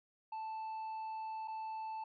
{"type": "tone with dropouts", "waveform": "triangle", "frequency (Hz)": 880, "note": "A5", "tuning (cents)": 0, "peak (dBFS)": -38, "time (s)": [0.32, 2.04], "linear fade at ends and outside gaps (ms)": 5, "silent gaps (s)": [1.476, 1.48], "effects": ["resampled to 11025 Hz"]}